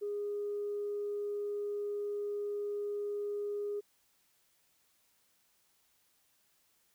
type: tone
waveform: sine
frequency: 410.9 Hz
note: G#4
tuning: 18 cents flat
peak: -33 dBFS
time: 0.01-3.81 s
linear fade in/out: 20 ms
effects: tanh soft clip ceiling -29 dBFS + white hiss -72 dBFS RMS until 6.94 s